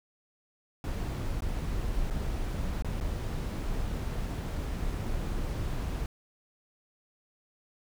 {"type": "noise with dropouts", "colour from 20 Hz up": "brown", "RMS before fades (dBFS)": -32, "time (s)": [0.84, 6.06], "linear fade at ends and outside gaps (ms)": 1, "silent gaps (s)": [[1.406, 1.421], [2.101, 2.107], [2.823, 2.846], [3.002, 3.01]], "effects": []}